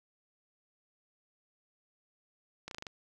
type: slowing click train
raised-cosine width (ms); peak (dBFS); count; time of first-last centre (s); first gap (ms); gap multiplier
0.2; -24; 6; 2.68-2.868; 32; 1.08
effects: none